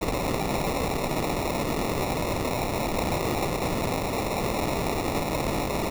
white noise with sample-and-hold, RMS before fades -27 dBFS, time 0.01-5.9 s, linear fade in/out 10 ms, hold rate 1575 Hz, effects none

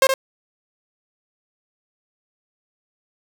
sawtooth tone with echo, 533 Hz, C5, 32 cents sharp, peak -7 dBFS, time 0.02-0.07 s, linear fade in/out 2 ms, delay 70 ms, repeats 1, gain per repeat -7 dB, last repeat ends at 0.14 s, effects none

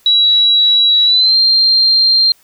sine tone with pitch glide, 3899 to 4179 Hz, B7 to C8, -23 to -3 cents, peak -7 dBFS, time 0.06-2.32 s, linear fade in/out 2 ms, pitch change +120 cents, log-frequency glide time 1.05-1.36 s, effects white hiss -51 dBFS RMS until 2.43 s

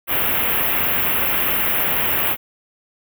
white band-stop noise, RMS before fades -19 dBFS, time 0.07-2.37 s, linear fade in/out 50 ms, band 3100 to 12000 Hz, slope 48 dB/octave, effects none

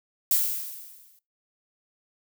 violet noise with exponential decay, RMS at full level -20 dBFS, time 0.31-1.19 s, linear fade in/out 1 ms, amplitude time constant 190 ms, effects noise-tail reverb RT60 0.2 s tail -19 dB re dry

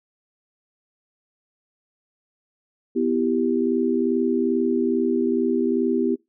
sine chord, E minor, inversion second, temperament equal with one note detuned, 249.1 / 329.6 / 392 Hz, B3 / E4 / G4, +15 / 0 / 0 cents, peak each -22 / -24 / -23 dBFS, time 2.95-6.16 s, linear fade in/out 20 ms, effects noise-tail reverb RT60 0.2 s tail -23 dB re dry

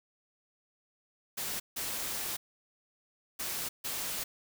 white noise bursts at uneven times, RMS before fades -36 dBFS, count 4, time 1.37-1.6 / 1.76-2.37 / 3.39-3.69 / 3.84-4.24 s, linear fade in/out 10 ms, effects none

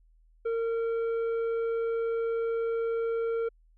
sine tone with tanh clipping, 458.2 Hz, A#4, 30 cents flat, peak -28 dBFS, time 0.45-3.49 s, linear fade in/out 10 ms, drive 7 dB, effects added 40 Hz sine -58 dBFS peak until 3.77 s

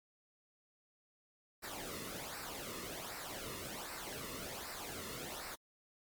pink noise with flanger, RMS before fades -45 dBFS, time 1.62-5.56 s, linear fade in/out 20 ms, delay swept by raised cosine 0.3 to 1.3 ms, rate 1.3 Hz, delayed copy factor -0.7, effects MP3 96 kbps

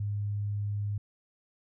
sine tone, 102.7 Hz, G#2, 19 cents flat, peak -29 dBFS, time 0-0.98 s, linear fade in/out 5 ms, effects none

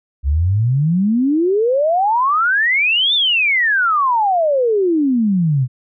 sine exponential two-way sweep, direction up then down, 65.41 to 3638 to 121.1 Hz, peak -12 dBFS, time 0.23-5.68 s, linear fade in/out 50 ms, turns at 3.14 s, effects none

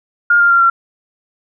sine tone with pitch steps, 1415 / 1398.7 / 1382.7 / 1366.8 Hz, F6 / F6 / F6 / F6, +22 / +2 / -18 / -38 cents, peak -7 dBFS, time 0.3-0.7 s, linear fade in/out 5 ms, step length 100 ms, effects none

